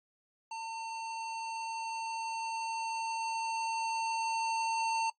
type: tone with level ramp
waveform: square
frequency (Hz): 903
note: A5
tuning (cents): +45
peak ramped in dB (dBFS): -38 to -29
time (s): 0.51-5.1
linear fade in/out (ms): 5
effects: noise-tail reverb RT60 0.1 s tail -20 dB re dry + MP3 32 kbps